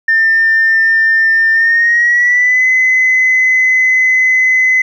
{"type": "tone with pitch glide", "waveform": "sine", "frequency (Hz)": [1799, 2031], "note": ["A6", "B6"], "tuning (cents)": [38, 48], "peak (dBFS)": -6, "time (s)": [0.08, 4.82], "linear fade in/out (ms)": 5, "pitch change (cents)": 210, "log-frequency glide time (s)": [1.52, 2.66], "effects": ["tanh soft clip ceiling -3 dBFS", "8-bit"]}